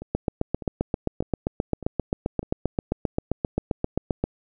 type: two click trains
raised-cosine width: 2 ms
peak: -9 / -22 dBFS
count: 32 / 5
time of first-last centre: 0.15-4.24 / 0.02-2.43 s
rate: 7.58 / 1.66 Hz
effects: none